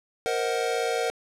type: chord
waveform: square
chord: C half-diminished seventh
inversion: third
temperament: equal with one note detuned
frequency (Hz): 466.2 / 523.3 / 628.8 / 740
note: Bb4 / C5 / Eb5 / Gb5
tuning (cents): 0 / 0 / +18 / 0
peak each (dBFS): -28 / -33 / -34 / -31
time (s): 0.26-1.1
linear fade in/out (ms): 0
effects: low-pass 10000 Hz 12 dB/octave